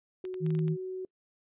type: tone with pitch glide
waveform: sine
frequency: 370 to 373 Hz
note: F#4 to F#4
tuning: 0 to +14 cents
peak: -34 dBFS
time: 0.24-1.05 s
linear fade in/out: 2 ms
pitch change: +14 cents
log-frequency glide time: 0.62-0.82 s
type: clicks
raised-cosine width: 0.2 ms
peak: -30 dBFS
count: 7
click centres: 0.252 / 0.342 / 0.464 / 0.505 / 0.551 / 0.591 / 0.681 s
type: tone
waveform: sine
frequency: 159.5 Hz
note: D#3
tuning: 43 cents sharp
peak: -26 dBFS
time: 0.4-0.77 s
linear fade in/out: 50 ms
effects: noise-tail reverb RT60 0.1 s tail -26 dB re dry + resampled to 8000 Hz